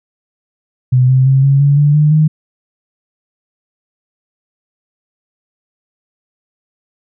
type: tone with pitch steps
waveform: sine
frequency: 126.9 / 130.54 / 134.29 / 138.15 / 142.11 / 146.19 / 150.39 / 154.71 Hz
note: B2 / C3 / C3 / C#3 / C#3 / D3 / D3 / D#3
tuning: +47 / -4 / +45 / -6 / +43 / -8 / +41 / -10 cents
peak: -6 dBFS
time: 0.92-2.28 s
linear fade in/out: 10 ms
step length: 170 ms
effects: none